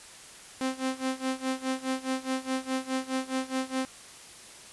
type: tone with tremolo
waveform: sawtooth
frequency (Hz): 261.6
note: C4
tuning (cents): 0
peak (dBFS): -22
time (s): 0.61-3.85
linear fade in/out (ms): 0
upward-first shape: sine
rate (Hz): 4.8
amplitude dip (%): 90
effects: white hiss -48 dBFS RMS until 4.72 s + resampled to 24000 Hz